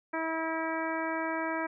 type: harmonic tone with a mistuned harmonic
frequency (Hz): 323.1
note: E4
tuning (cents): -35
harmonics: 1 / 2 / 3 / 4 / 5 / 6 / 7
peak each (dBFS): -35 / -36 / -36 / -40 / -38 / -42 / -42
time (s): 0.13-1.67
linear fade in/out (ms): 10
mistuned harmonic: 7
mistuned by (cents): +26
effects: none